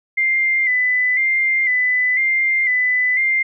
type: tone with vibrato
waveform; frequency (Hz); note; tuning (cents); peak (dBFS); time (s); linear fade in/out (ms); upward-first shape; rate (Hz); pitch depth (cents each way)
sine; 2050; C7; -36; -14; 0.17-3.43; 10; square; 1; 43
effects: none